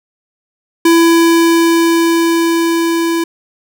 square tone with level ramp, 333.7 Hz, E4, 21 cents sharp, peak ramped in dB -6 to -13 dBFS, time 0.85-3.24 s, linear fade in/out 5 ms, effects none

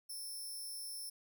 5% pulse tone, 5350 Hz, E8, 25 cents sharp, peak -37 dBFS, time 0.09-1.1 s, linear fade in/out 10 ms, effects none

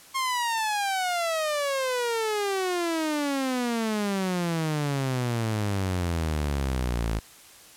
sawtooth exponential sweep, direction down, 1078 to 53.4 Hz, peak -21 dBFS, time 0.14-7.2 s, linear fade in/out 20 ms, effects white hiss -50 dBFS RMS until 7.76 s + low-pass 12000 Hz 12 dB/octave

